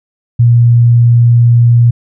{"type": "tone", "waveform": "sine", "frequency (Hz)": 118.8, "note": "A#2", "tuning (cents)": 33, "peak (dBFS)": -3, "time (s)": [0.39, 1.91], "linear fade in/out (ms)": 10, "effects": []}